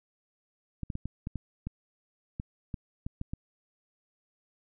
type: clicks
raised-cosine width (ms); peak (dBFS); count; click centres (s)
5; -22; 12; 0.833 / 0.902 / 0.954 / 1.056 / 1.271 / 1.357 / 1.67 / 2.399 / 2.742 / 3.065 / 3.214 / 3.335
effects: none